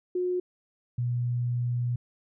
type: tone pair in turn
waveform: sine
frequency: 361.4 / 121.58 Hz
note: F#4 / B2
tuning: -41 / -27 cents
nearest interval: octave + perfect fifth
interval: 1886 cents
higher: first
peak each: -25 dBFS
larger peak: neither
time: 0.15-0.4 / 0.98-1.96 s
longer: second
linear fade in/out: 5 ms
effects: none